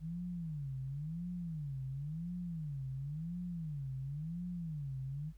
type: tone with vibrato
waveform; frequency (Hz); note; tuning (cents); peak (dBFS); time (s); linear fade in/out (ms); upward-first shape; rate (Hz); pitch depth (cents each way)
sine; 153.2; D#3; -27; -38; 0-5.33; 50; sine; 0.95; 260
effects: added 50 Hz sine -53 dBFS peak until 5.37 s + pink hiss -75 dBFS RMS until 5.37 s